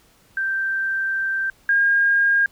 sine tone pair in turn, 1568 / 1618.6 Hz, G6 / G#6, 0 / -45 cents, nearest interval minor second, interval 55 cents, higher second, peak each -20 / -14 dBFS, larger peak second, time 0.37-1.5 / 1.69-2.46 s, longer first, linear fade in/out 2 ms, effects pink hiss -56 dBFS RMS until 2.51 s

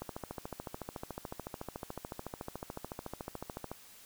click train, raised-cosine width 1 ms, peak -25 dBFS, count 52, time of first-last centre 0.02-3.716 s, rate 13.8 Hz, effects white hiss -56 dBFS RMS until 4.05 s

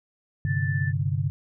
sine chord, G suspended fourth, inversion none, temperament equal, 98 / 130.81 / 146.83 Hz, G2 / C3 / D3, 0 / 0 / 0 cents, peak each -27 dBFS, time 0.45-1.3 s, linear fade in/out 0 ms
sine tone, 1760 Hz, A6, in tune, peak -31 dBFS, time 0.45-0.93 s, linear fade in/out 50 ms
effects none

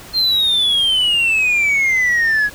sine exponential sweep, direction down, 4222 to 1661.2 Hz, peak -10 dBFS, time 0.13-2.5 s, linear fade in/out 50 ms, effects tanh soft clip ceiling -11 dBFS + pink hiss -37 dBFS RMS until 2.54 s

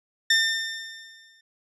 20% pulse tone with exponential decay, 1804 Hz, A6, 43 cents sharp, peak -11 dBFS, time 0.3-1.41 s, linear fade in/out 5 ms, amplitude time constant 240 ms, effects resampled to 24000 Hz

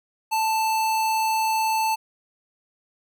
square tone, 882 Hz, A5, 4 cents sharp, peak -21 dBFS, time 0.31-1.96 s, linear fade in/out 20 ms, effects none

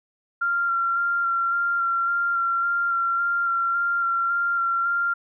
sine tone with vibrato, 1380 Hz, F6, 21 cents flat, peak -20 dBFS, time 0.41-5.14 s, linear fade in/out 10 ms, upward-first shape square, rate 1.8 Hz, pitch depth 13 cents each way, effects none

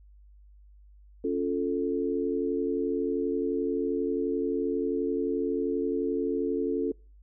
sine chord, Db augmented, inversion none, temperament equal, 277.2 / 349.2 / 440 Hz, Db4 / F4 / A4, 0 / 0 / 0 cents, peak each -30 / -31 / -29 dBFS, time 1.24-6.92 s, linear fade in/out 5 ms, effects noise-tail reverb RT60 0.4 s tail -26 dB re dry + added 50 Hz sine -51 dBFS peak until 7.22 s

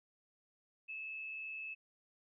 sine tone with amplitude modulation, 2604 Hz, E7, 22 cents flat, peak -40 dBFS, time 0.88-1.75 s, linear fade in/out 20 ms, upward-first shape sine, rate 143 Hz, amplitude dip 35%, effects none

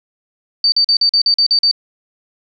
sine tone bursts, 4600 Hz, D8, 37 cents flat, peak -9 dBFS, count 9, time 0.64-1.713 s, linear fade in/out 2 ms, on 81 ms, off 43 ms, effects none

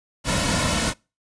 pink noise with comb filter, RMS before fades -22 dBFS, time 0.24-0.94 s, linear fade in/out 50 ms, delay 2.5 ms, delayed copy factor -0.65, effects noise-tail reverb RT60 0.3 s tail -26 dB re dry + resampled to 22050 Hz

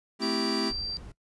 square chord, A minor seventh, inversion none, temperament equal, 220 / 261.6 / 329.6 / 392 Hz, A3 / C4 / E4 / G4, 0 / 0 / 0 / 0 cents, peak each -33 / -33 / -34 / -34 dBFS, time 0.19-0.73 s, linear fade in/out 50 ms
sine tone, 4699 Hz, D8, in tune, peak -31 dBFS, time 0.22-0.97 s, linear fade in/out 0 ms
brown noise, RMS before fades -42 dBFS, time 0.7-1.12 s, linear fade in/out 5 ms
effects noise-tail reverb RT60 0.1 s tail -19 dB re dry + resampled to 24000 Hz

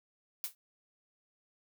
blue noise with exponential decay, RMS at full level -32 dBFS, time 0.44-0.55 s, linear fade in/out 1 ms, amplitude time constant 23 ms, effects none

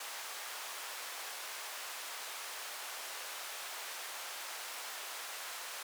pink band-pass noise, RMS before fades -44 dBFS, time 0-5.83 s, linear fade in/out 5 ms, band 780 to 16000 Hz, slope 12 dB/octave, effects high-pass 400 Hz 12 dB/octave

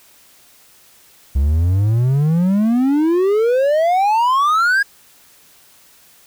triangle exponential sweep, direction up, 65.8 to 1661.2 Hz, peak -10 dBFS, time 1.35-4.83 s, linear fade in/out 10 ms, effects white hiss -49 dBFS RMS until 6.26 s

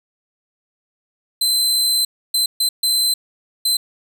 sawtooth tone bursts at uneven times, 4068 Hz, C8, 50 cents flat, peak -12 dBFS, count 5, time 1.41-2.05 / 2.34-2.46 / 2.6-2.69 / 2.83-3.14 / 3.65-3.77 s, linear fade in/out 5 ms, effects none

